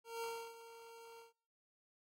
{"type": "tone with ADSR envelope", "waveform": "25% pulse", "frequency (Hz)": 460.2, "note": "A#4", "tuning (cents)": -22, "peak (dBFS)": -36, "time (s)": [0.04, 1.33], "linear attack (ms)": 180, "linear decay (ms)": 310, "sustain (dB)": -14, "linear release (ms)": 140, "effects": ["noise-tail reverb RT60 0.7 s tail -26 dB re dry", "AAC 64 kbps"]}